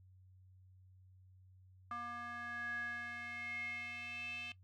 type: tone with band-pass filter sweep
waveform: square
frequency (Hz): 238.4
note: A#3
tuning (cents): +39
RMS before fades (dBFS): -44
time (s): 1.91-4.52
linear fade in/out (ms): 2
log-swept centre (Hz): 1300 to 2800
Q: 9.2
effects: noise-tail reverb RT60 0.1 s tail -17 dB re dry + added 93 Hz sine -60 dBFS peak until 4.63 s